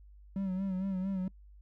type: tone with vibrato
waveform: triangle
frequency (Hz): 190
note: F#3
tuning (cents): +46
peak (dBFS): -29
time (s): 0.36-1.28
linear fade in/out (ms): 2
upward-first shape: sine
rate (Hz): 4.4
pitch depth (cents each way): 58
effects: noise-tail reverb RT60 0.1 s tail -25 dB re dry + added 50 Hz sine -52 dBFS peak until 1.61 s